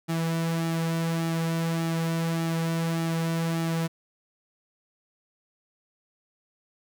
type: tone with flanger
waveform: sawtooth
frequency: 164.81 Hz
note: E3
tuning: in tune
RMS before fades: -27 dBFS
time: 0.08-3.88 s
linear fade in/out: 20 ms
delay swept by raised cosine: 1.9 to 3.7 ms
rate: 1.7 Hz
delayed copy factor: -0.55
effects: none